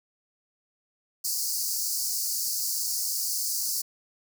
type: high-pass noise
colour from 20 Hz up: pink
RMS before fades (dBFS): -29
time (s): 1.24-3.82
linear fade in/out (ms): 10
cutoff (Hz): 4500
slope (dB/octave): 96
effects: none